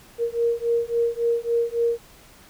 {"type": "beating tone pair", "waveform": "sine", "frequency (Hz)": [466.2, 469.8], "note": ["A#4", "A#4"], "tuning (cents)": [0, 13], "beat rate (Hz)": 3.6, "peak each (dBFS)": -23, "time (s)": [0.18, 2], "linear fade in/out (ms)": 50, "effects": ["pink hiss -50 dBFS RMS until 2.49 s"]}